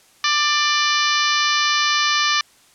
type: harmonic tone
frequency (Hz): 592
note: D5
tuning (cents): +14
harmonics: 2 / 3 / 4 / 5 / 6 / 7 / 8 / 9 / 10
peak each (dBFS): -21 / -23 / -24 / -25 / -26 / -26 / -27 / -28 / -28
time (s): 0.24-2.41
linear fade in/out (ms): 2
effects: white hiss -53 dBFS RMS until 2.74 s + low-pass 10000 Hz 12 dB/octave